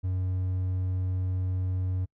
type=tone; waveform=triangle; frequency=92.5 Hz; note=F#2; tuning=in tune; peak=-24 dBFS; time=0.03-2.06 s; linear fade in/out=20 ms; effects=noise-tail reverb RT60 0.1 s tail -26 dB re dry